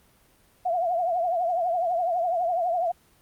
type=tone with vibrato; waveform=sine; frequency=698 Hz; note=F5; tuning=1 cent flat; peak=-22 dBFS; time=0.65-2.92 s; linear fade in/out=10 ms; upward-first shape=triangle; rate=12 Hz; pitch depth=120 cents each way; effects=pink hiss -60 dBFS RMS until 3.21 s + Opus 32 kbps